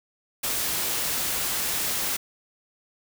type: noise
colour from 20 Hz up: white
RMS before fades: -27 dBFS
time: 0.43-2.17 s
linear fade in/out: 10 ms
effects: none